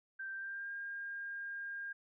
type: tone with pitch glide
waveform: sine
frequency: 1568 to 1610.2 Hz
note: G6 to G6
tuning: 0 to +46 cents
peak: -40 dBFS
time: 0.19-1.93 s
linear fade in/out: 10 ms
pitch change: +46 cents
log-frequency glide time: 0.33-0.71 s
effects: none